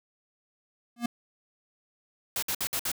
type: tone with exponential growth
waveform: square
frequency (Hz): 237.2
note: A#3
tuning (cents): +30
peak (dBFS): -23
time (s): 0.96-1.06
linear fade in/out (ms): 5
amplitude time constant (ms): 21
type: noise bursts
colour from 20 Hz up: white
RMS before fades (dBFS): -30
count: 5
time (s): 2.36-2.917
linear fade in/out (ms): 2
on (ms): 65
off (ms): 58
effects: none